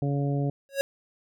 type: harmonic tone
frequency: 141.3 Hz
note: C#3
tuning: 34 cents sharp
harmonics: 1 / 2 / 3 / 4 / 5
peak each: -25 / -31 / -35 / -37 / -39 dBFS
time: 0.02-0.5 s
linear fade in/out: 2 ms
type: tone with exponential growth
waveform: square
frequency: 551 Hz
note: C#5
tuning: 11 cents flat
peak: -19 dBFS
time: 0.69-0.81 s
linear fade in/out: 0 ms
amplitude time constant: 25 ms
effects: none